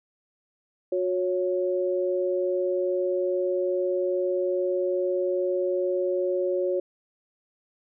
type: tone pair together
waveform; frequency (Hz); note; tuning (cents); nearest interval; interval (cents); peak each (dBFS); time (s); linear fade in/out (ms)
sine; 363.2 / 554.4; F#4 / C#5; -32 / 0; perfect fifth; 732; -25 / -26; 0.92-6.8; 5
effects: none